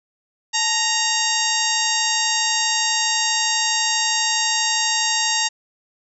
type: harmonic tone with a mistuned harmonic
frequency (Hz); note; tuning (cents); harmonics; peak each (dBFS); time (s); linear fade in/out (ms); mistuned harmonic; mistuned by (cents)
932.3; A#5; 0; 1 / 2 / 3 / 4 / 5 / 6 / 7 / 8; -26 / -26 / -26 / -26 / -26 / -26 / -26 / -26; 0.53-5.49; 20; 1; -100
effects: none